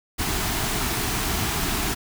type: band-stop noise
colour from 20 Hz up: pink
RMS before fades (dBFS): -25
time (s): 0.18-1.95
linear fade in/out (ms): 20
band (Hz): 450 to 630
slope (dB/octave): 96
effects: none